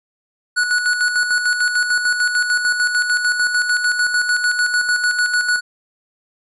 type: tone with tremolo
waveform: square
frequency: 1468 Hz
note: F#6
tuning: 14 cents flat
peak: -14 dBFS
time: 0.56-5.61 s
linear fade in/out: 20 ms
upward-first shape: square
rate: 6.7 Hz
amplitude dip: 50%
effects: resampled to 24000 Hz